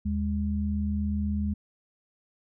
sine tone pair together, 77.78 / 205.6 Hz, D#2 / G#3, 0 / -17 cents, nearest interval octave + perfect fourth, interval 1683 cents, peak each -28 dBFS, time 0.05-1.54 s, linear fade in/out 10 ms, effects none

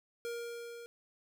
square tone with level ramp, 470.4 Hz, A#4, 16 cents sharp, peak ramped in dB -37 to -47 dBFS, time 0.25-0.86 s, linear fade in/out 0 ms, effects none

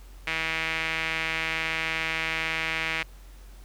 sawtooth tone with band-pass filter, 161.2 Hz, E3, 38 cents flat, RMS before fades -29 dBFS, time 0.27-3.03 s, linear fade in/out 5 ms, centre 2300 Hz, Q 3.1, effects added 46 Hz sine -44 dBFS peak until 3.64 s + pink hiss -56 dBFS RMS until 3.64 s

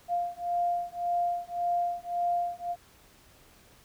sine beating tone pair, 698.5 / 700.3 Hz, F5 / F5, 0 / +5 cents, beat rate 1.8 Hz, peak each -30 dBFS, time 0.08-2.76 s, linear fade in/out 50 ms, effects pink hiss -58 dBFS RMS until 3.84 s

